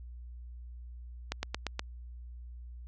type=slowing click train; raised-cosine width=0.2 ms; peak=-15 dBFS; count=5; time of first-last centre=1.32-1.794 s; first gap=110 ms; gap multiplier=1.05; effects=added 60 Hz sine -43 dBFS peak until 2.87 s + low-pass 7000 Hz 12 dB/octave